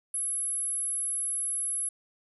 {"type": "tone", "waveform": "sine", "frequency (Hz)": 10820, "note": "E9", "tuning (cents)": 44, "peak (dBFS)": -28, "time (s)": [0.14, 1.89], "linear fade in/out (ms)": 5, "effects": []}